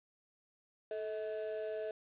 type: ring-modulated tone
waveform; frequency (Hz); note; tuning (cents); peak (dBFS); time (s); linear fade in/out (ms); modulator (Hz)
triangle; 538; C5; +48; -32; 0.91-1.91; 2; 102
effects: resampled to 8000 Hz + 10-bit